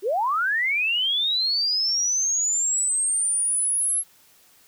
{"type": "linear sweep", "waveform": "sine", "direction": "up", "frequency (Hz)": [348.6, 11175], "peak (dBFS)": -20, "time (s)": [0.02, 4.04], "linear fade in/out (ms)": 50, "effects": ["white hiss -56 dBFS RMS until 4.67 s"]}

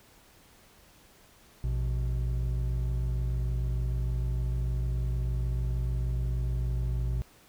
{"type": "tone pair together", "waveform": "triangle", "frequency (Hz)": [58.19, 124.8], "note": ["A#1", "B2"], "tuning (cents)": [-2, 19], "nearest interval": "octave + minor second", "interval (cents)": 1321, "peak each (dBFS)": [-26, -30], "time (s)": [1.64, 7.22], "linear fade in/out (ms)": 0, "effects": ["pink hiss -58 dBFS RMS until 7.48 s"]}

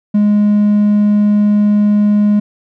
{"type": "tone", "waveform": "triangle", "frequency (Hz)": 207.7, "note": "G#3", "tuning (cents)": 0, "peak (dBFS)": -5, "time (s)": [0.14, 2.4], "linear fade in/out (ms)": 10, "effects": ["tanh soft clip ceiling -1 dBFS"]}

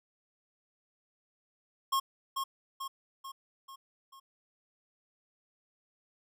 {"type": "tone with echo", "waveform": "square", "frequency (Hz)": 1081, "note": "C#6", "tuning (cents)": -44, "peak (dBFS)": -27, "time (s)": [1.92, 2], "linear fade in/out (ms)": 10, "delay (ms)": 440, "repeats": 5, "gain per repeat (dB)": -5, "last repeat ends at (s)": 4.2, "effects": []}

